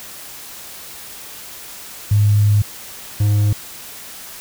sine / triangle tone pair in turn, 103.83 / 103.83 Hz, G#2 / G#2, 0 / 0 cents, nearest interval unison, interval 0 cents, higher neither, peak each -10 dBFS, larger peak neither, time 2.11-2.62 / 3.2-3.53 s, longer first, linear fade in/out 5 ms, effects white hiss -35 dBFS RMS until 4.4 s

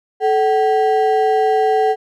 triangle ring-modulated tone, 597 Hz, D5, 28 cents sharp, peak -7 dBFS, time 0.2-1.96 s, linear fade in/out 50 ms, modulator 162 Hz, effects none

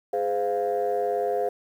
sine chord, F minor, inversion first, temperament equal with one note detuned, 415.3 / 513.4 / 698.5 Hz, Ab4 / C5 / F5, 0 / -33 / 0 cents, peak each -26 dBFS, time 0.13-1.49 s, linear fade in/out 5 ms, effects tanh soft clip ceiling -17 dBFS + 9-bit

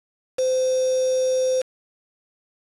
sine tone with quantisation, 515 Hz, C5, 28 cents flat, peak -18 dBFS, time 0.38-1.62 s, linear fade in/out 10 ms, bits 5, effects resampled to 24000 Hz

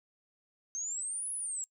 sine exponential two-way sweep, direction up then down, 6272 to 10590 to 7490 Hz, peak -34 dBFS, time 0.75-1.64 s, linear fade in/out 0 ms, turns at 1.32 s, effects noise-tail reverb RT60 0.1 s tail -22 dB re dry

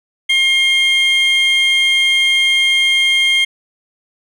triangle tone pair together, 2133 / 3196 Hz, C7 / G7, +33 / +33 cents, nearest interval perfect fifth, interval 700 cents, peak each -11 dBFS, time 0.29-3.45 s, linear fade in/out 10 ms, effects tanh soft clip ceiling -3 dBFS

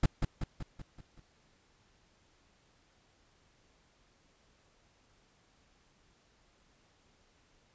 brown noise with echo, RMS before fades -23 dBFS, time 0.03-0.06 s, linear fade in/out 5 ms, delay 190 ms, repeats 6, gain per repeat -5 dB, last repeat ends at 1.2 s, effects pink hiss -68 dBFS RMS until 7.74 s + resampled to 16000 Hz

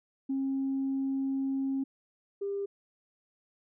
sine tone pair in turn, 270 / 399.3 Hz, C#4 / G4, -45 / +32 cents, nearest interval perfect fifth, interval 677 cents, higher second, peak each -27 / -30 dBFS, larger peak first, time 0.29-1.84 / 2.41-2.66 s, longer first, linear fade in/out 10 ms, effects tanh soft clip ceiling -24 dBFS

